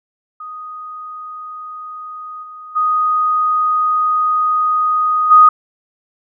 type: tone with level steps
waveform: sine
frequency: 1244.5 Hz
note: D#6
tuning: in tune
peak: -27 / -31 / -12 / -3 dBFS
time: 0.4-5.49 s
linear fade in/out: 5 ms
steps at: 2.42 / 2.75 / 5.3 s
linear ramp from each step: 20 ms
effects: none